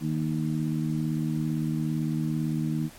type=harmonic tone; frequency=77.78 Hz; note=D#2; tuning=in tune; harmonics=2 / 3 / 4; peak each=-27 / -30 / -32 dBFS; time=0-2.9 s; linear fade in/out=50 ms; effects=pink hiss -49 dBFS RMS until 2.98 s + MP3 64 kbps